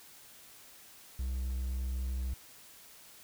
triangle tone, 63.7 Hz, C2, 46 cents flat, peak -30 dBFS, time 1.19-2.34 s, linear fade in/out 5 ms, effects white hiss -55 dBFS RMS until 3.23 s

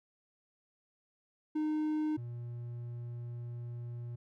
triangle tone pair in turn, 307.1 / 119.57 Hz, D#4 / A#2, -23 / +44 cents, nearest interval octave + major third, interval 1633 cents, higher first, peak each -28 / -37 dBFS, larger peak first, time 1.55-2.17 / 2.17-4.16 s, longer second, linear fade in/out 10 ms, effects none

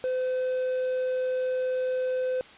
triangle tone, 511 Hz, C5, 41 cents flat, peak -23 dBFS, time 0.04-2.41 s, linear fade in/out 0 ms, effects white hiss -49 dBFS RMS until 2.57 s + resampled to 8000 Hz

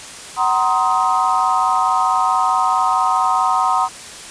sine chord, C half-diminished seventh, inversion second, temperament just, 753.5 / 941.9 / 1046.5 / 1255.8 Hz, Gb5 / Bb5 / C6 / Eb6, +31 / +18 / 0 / +16 cents, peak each -19 dBFS, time 0.36-3.89 s, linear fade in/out 50 ms, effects white hiss -34 dBFS RMS until 4.3 s + resampled to 22050 Hz

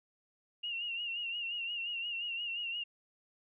sine tone with vibrato, 2802 Hz, F7, 5 cents sharp, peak -35 dBFS, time 0.63-2.84 s, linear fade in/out 10 ms, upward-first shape sine, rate 5.7 Hz, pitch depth 60 cents each way, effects none

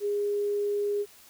sine tone, 410 Hz, G#4, 22 cents flat, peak -25 dBFS, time 0-1.06 s, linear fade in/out 50 ms, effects white hiss -54 dBFS RMS until 1.29 s

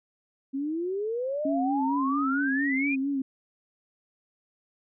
sine exponential sweep, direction up, 264.5 to 2492 Hz, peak -27 dBFS, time 0.53-2.96 s, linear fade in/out 20 ms
sine tone with vibrato, 274.1 Hz, C#4, 19 cents flat, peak -25 dBFS, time 1.45-3.22 s, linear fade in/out 5 ms, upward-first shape sine, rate 4.4 Hz, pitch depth 59 cents each way
effects none

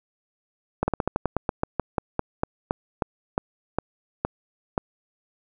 slowing click train, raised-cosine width 1 ms, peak -8 dBFS, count 20, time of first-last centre 0.83-4.778 s, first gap 50 ms, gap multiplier 1.14, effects none

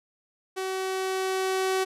sawtooth tone with level ramp, 378.5 Hz, F#4, 39 cents sharp, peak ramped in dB -25 to -19 dBFS, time 0.56-1.85 s, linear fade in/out 20 ms, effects low-pass 12000 Hz 12 dB/octave

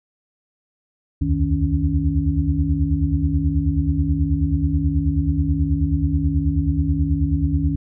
sine tone cluster, 67.6 / 76.9 / 86.2 / 155.5 / 281 Hz, C#2 / D#2 / F2 / D#3 / C#4, -43 / -20 / -22 / -1 / +24 cents, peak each -23 dBFS, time 1.21-7.76 s, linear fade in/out 10 ms, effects none

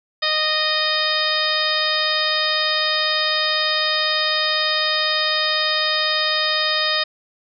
harmonic tone, 618 Hz, D#5, 12 cents flat, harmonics 1 / 2 / 3 / 4 / 5 / 6 / 7 / 8, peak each -27 / -26 / -24 / -29 / -28 / -23 / -29 / -24 dBFS, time 0.22-7.04 s, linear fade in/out 10 ms, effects none

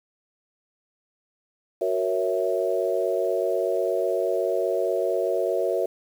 sine chord, F# dominant seventh, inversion none, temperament equal, 370 / 466.2 / 554.4 / 659.3 Hz, F#4 / A#4 / C#5 / E5, 0 / 0 / 0 / 0 cents, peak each -27 dBFS, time 1.81-5.86 s, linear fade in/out 5 ms, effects 8-bit

